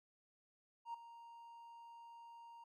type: tone with ADSR envelope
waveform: triangle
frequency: 932.3 Hz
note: A#5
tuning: in tune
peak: -37 dBFS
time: 0.85-2.64 s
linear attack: 90 ms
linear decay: 6 ms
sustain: -15 dB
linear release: 5 ms
effects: tanh soft clip ceiling -37 dBFS + MP3 64 kbps